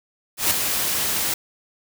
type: noise with ADSR envelope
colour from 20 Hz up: white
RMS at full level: -17 dBFS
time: 0.37-1.34 s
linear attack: 140 ms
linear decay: 4 ms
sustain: -6 dB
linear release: 4 ms
effects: none